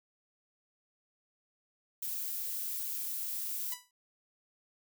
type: noise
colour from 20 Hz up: violet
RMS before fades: -37 dBFS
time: 2.02-3.74 s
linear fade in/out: 5 ms
type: tone with exponential decay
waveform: 5% pulse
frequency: 987.8 Hz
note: B5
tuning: in tune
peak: -26 dBFS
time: 3.72-3.91 s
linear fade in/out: 2 ms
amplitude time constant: 41 ms
effects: none